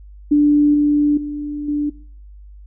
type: tone with level steps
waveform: sine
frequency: 293.7 Hz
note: D4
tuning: in tune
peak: -9 / -11 / -22 / -16 dBFS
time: 0.31-1.9 s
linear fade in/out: 10 ms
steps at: 0.74 / 1.17 / 1.68 s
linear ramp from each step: 5 ms
effects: noise-tail reverb RT60 0.5 s tail -21 dB re dry + added 50 Hz sine -37 dBFS peak until 2.66 s